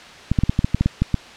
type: clicks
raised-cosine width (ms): 5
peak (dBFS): -4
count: 11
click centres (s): 0.316 / 0.388 / 0.436 / 0.495 / 0.591 / 0.645 / 0.746 / 0.81 / 0.86 / 1.02 / 1.143
effects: white hiss -40 dBFS RMS until 1.36 s + low-pass 4000 Hz 12 dB/octave